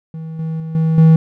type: tone with level steps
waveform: triangle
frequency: 160.7 Hz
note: E3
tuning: 44 cents flat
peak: -23 / -17 / -21 / -10 / -3 dBFS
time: 0.14-1.16 s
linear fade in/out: 2 ms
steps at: 0.39 / 0.6 / 0.75 / 0.98 s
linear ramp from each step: 2 ms
effects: none